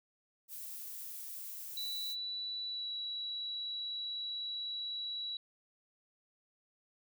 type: noise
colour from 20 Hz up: violet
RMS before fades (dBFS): -45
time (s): 0.48-2.16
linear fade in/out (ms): 50
type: tone with pitch glide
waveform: sine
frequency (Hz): 3951 to 3912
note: B7 to B7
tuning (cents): 0 to -17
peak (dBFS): -37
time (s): 1.77-5.37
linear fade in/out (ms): 2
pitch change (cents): -17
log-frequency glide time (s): 2.68-2.9
effects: none